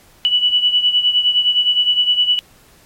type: beating tone pair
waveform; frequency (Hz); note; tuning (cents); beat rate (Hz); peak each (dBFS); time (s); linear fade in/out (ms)
sine; 2953 / 2962.7; F#7 / F#7; -4 / +2; 9.7; -13 / -18; 0.25-2.39; 0
effects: pink hiss -49 dBFS RMS until 2.85 s + MP3 64 kbps